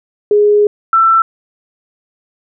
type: tone pair in turn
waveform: sine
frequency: 415.3 / 1336.1 Hz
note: G#4 / E6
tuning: 0 / +23 cents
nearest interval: octave + minor sixth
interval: 2023 cents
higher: second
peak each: -6 dBFS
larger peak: neither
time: 0.31-0.67 / 0.93-1.22 s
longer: first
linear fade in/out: 2 ms
effects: none